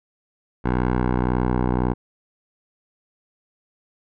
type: tone with low-pass filter sweep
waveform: 10% pulse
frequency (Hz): 61.9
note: B1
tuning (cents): +5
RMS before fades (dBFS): -21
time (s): 0.64-1.94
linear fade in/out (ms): 20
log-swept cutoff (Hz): 1400 to 930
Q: 1.2
effects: none